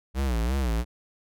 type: tone with vibrato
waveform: square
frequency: 61.74 Hz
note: B1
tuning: in tune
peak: -24 dBFS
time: 0.14-0.85 s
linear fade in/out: 50 ms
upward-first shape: sine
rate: 2.9 Hz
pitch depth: 190 cents each way
effects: none